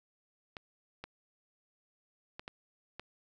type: clicks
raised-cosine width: 0.3 ms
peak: -26 dBFS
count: 5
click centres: 0.568 / 1.04 / 2.395 / 2.479 / 2.996 s
effects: none